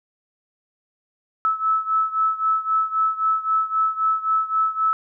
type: beating tone pair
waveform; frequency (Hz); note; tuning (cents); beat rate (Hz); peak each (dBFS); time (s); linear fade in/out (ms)
sine; 1303 / 1306.8; E6 / E6; -20 / -15; 3.8; -20 / -23; 1.45-4.93; 0
effects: none